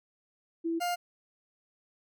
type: tone pair in turn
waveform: sine / 40% pulse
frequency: 331.6 / 704.3 Hz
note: E4 / F5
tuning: +10 / +14 cents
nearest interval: octave + minor second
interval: 1304 cents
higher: second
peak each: -28 dBFS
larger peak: neither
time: 0.64-0.8 / 0.8-0.96 s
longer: neither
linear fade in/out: 20 ms
effects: none